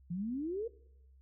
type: exponential sweep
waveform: sine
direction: up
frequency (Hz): 164.81 to 480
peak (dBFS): -34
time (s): 0.1-0.68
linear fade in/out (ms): 10
effects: noise-tail reverb RT60 0.8 s tail -21 dB re dry + added 66 Hz sine -58 dBFS peak until 1.21 s